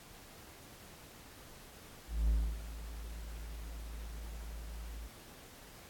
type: tone with ADSR envelope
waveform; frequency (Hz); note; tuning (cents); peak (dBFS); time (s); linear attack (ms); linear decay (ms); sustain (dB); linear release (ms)
triangle; 54.8; A1; -6; -24; 2.07-5.09; 220; 290; -16; 29
effects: pink hiss -55 dBFS RMS until 5.89 s + AAC 64 kbps